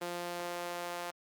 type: tone with high-pass filter sweep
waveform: sawtooth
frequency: 174.61 Hz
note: F3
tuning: in tune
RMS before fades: -39 dBFS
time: 0.01-1.11 s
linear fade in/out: 10 ms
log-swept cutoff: 420 to 660 Hz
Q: 1.3
effects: Opus 32 kbps